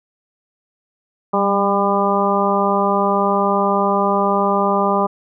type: harmonic tone with a mistuned harmonic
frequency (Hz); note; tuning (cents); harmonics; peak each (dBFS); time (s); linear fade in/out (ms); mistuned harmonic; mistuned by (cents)
200.1; G3; +36; 1 / 2 / 3 / 4 / 5 / 6; -21 / -21 / -21 / -21 / -21 / -21; 1.33-5.07; 10; 1; -32
effects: none

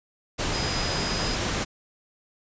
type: tone in noise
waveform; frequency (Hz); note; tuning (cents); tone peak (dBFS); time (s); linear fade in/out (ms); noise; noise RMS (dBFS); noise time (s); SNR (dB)
sine; 4978; D#8; 0; -32; 0.52-1.36; 20; pink; -27; 0.38-1.65; -8
effects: resampled to 16000 Hz

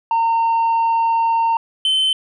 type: tone pair in turn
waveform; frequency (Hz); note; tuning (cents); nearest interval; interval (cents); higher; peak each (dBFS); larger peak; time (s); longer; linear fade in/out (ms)
sine; 915 / 3070; A#5 / G7; -32 / -37; octave + major sixth; 2095; second; -11; neither; 0.11-1.57 / 1.85-2.13; first; 2
effects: tanh soft clip ceiling -13 dBFS

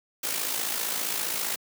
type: noise with amplitude modulation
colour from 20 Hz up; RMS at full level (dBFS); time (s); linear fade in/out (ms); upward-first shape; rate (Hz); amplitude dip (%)
white; -27; 0.23-1.56; 10; sine; 55.1; 55
effects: high-pass 200 Hz 12 dB/octave

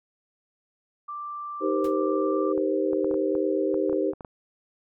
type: tone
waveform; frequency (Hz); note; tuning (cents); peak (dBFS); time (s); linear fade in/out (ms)
sine; 1177; D6; +3; -32; 1.08-2.53; 10
type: chord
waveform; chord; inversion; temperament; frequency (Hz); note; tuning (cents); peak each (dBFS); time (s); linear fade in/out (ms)
sine; C minor seventh; first; equal with one note detuned; 311.1 / 392 / 475.1 / 523.3; Eb4 / G4 / Bb4 / C5; 0 / 0 / +33 / 0; -27 / -26 / -31 / -28; 1.6-4.14; 50
type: noise with exponential decay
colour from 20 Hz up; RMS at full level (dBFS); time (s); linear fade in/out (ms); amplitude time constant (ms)
pink; -39; 1.84-1.96; 5; 24
type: clicks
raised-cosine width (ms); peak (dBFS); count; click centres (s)
1; -25; 12; 2.578 / 2.932 / 3.045 / 3.112 / 3.142 / 3.352 / 3.743 / 3.896 / 3.929 / 4.134 / 4.208 / 4.248
effects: none

